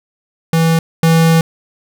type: tone pair in turn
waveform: square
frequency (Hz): 163.8 / 163.8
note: E3 / E3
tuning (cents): -11 / -11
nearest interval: unison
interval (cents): 0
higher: neither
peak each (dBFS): -10 / -8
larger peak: second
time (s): 0.53-0.79 / 1.03-1.41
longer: second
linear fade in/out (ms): 2
effects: none